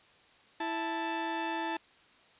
sawtooth tone pair together, 329.6 / 879.9 Hz, E4 / A5, 0 / 0 cents, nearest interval octave + perfect fourth, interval 1700 cents, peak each -32 / -30 dBFS, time 0.6-1.77 s, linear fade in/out 5 ms, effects white hiss -61 dBFS RMS until 2.39 s + resampled to 8000 Hz

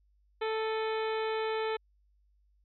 harmonic tone with a mistuned harmonic, 440.3 Hz, A4, 1 cent sharp, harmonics 1 / 2 / 3 / 4 / 5 / 6 / 7 / 8 / 9, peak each -31 / -37 / -41 / -43 / -45 / -47 / -48 / -49 / -50 dBFS, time 0.41-1.77 s, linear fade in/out 10 ms, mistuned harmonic 6, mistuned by -90 cents, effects added 50 Hz sine -65 dBFS peak until 2.64 s

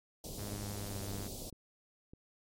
pink band-stop noise, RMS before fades -44 dBFS, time 0.24-1.5 s, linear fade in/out 2 ms, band 690 to 3900 Hz, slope 24 dB/octave
sawtooth tone with pitch glide, 102.3 to 99.45 Hz, G#2 to G2, -26 to +25 cents, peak -37 dBFS, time 0.38-1.28 s, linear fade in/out 10 ms, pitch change -49 cents, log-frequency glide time 0.81-0.95 s
clicks, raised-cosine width 3 ms, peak -38 dBFS, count 2, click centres 1.527 / 2.135 s
effects MP3 64 kbps

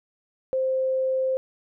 sine tone, 523.3 Hz, C5, in tune, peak -21 dBFS, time 0.53-1.37 s, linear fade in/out 0 ms, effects none

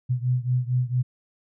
sine beating tone pair, 123.8 / 128.2 Hz, B2 / C3, +5 / -35 cents, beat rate 4.4 Hz, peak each -23 / -25 dBFS, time 0.09-1.03 s, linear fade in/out 20 ms, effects none

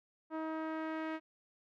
sawtooth tone with low-pass filter sweep, 317.3 Hz, D#4, 34 cents sharp, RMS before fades -39 dBFS, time 0.3-1.2 s, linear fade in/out 50 ms, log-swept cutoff 1200 to 2100 Hz, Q 1.4, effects none

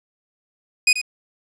sawtooth tone with echo, 2489 Hz, D#7, in tune, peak -8 dBFS, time 0.87-0.93 s, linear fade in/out 5 ms, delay 85 ms, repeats 1, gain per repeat -11 dB, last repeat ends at 1.015 s, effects resampled to 22050 Hz + 8-bit

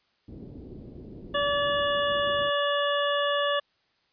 white low-pass noise, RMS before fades -43 dBFS, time 0.28-2.5 s, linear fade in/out 5 ms, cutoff 360 Hz, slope 24 dB/octave
harmonic tone, 575 Hz, D5, 37 cents flat, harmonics 1 / 2 / 3 / 5 / 6, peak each -26 / -29 / -31 / -33 / -34 dBFS, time 1.34-3.6 s, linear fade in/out 10 ms
effects white hiss -69 dBFS RMS until 4.12 s + resampled to 11025 Hz

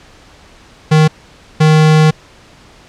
square tone bursts at uneven times, 155.56 Hz, D#3, in tune, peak -6 dBFS, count 2, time 0.91-1.08 / 1.6-2.11 s, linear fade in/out 10 ms, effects pink hiss -42 dBFS RMS until 2.88 s + low-pass 6000 Hz 12 dB/octave

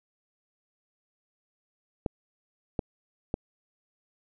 clicks, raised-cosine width 2 ms, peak -14 dBFS, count 3, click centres 2.062 / 2.792 / 3.341 s, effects none

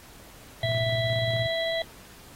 harmonic tone, 659.3 Hz, E5, in tune, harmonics 1 / 3 / 5 / 6, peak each -27 / -32 / -34 / -35 dBFS, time 0.63-1.82 s, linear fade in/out 2 ms
sine tone with tremolo, 116.54 Hz, A#2, in tune, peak -25 dBFS, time 0.63-1.47 s, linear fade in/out 10 ms, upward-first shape square, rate 17 Hz, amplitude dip 55%
effects pink hiss -50 dBFS RMS until 2.35 s + AAC 48 kbps

